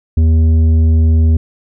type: tone with tanh clipping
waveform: sine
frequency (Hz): 80.3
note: E2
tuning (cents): -45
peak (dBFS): -8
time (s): 0.17-1.37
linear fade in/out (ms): 5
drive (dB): 8
effects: none